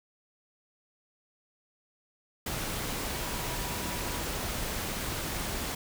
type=tone in noise; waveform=sine; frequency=970 Hz; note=B5; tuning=31 cents flat; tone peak=-44 dBFS; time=3.14-4.22 s; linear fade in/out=5 ms; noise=pink; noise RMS=-34 dBFS; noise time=2.46-5.75 s; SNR=-13 dB; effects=none